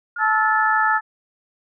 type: tone with vibrato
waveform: sine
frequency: 1413 Hz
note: F6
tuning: 20 cents sharp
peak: -26 dBFS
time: 0.16-0.98 s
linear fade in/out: 5 ms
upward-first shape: triangle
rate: 7.1 Hz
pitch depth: 18 cents each way
type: harmonic tone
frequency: 435.6 Hz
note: A4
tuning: 17 cents flat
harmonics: 2 / 3 / 4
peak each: -20 / -20 / -20 dBFS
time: 0.18-1.01 s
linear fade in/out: 50 ms
effects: none